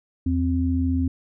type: tone pair together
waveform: sine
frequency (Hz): 82.41 / 261.4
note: E2 / C4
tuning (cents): 0 / -1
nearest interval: octave + minor sixth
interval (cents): 1999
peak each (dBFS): -22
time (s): 0.26-1.08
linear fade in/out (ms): 5
effects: none